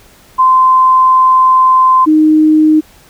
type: tone pair in turn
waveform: sine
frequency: 1035 / 309.8 Hz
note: C6 / D#4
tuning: -19 / -7 cents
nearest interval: octave + major sixth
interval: 2088 cents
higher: first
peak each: -4 dBFS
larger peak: neither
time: 0.38-2.06 / 2.06-2.81 s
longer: first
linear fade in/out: 20 ms
effects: pink hiss -43 dBFS RMS until 3.09 s